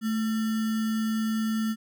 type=tone with sample-and-hold; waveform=sine; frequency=220 Hz; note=A3; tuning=in tune; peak=-24 dBFS; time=0.01-1.76 s; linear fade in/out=50 ms; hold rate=1575 Hz; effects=none